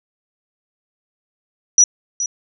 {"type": "tone with echo", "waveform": "sine", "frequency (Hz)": 5860, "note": "F#8", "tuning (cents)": -18, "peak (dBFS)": -6, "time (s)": [1.78, 1.84], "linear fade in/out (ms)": 2, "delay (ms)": 420, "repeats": 1, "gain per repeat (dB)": -12, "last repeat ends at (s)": 2.26, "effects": []}